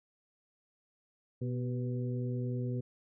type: harmonic tone with a mistuned harmonic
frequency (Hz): 123.47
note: B2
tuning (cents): 0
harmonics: 1 / 2 / 3 / 4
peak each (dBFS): -33 / -39 / -43 / -45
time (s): 1.41-2.81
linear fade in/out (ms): 10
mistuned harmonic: 3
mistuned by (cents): +46
effects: none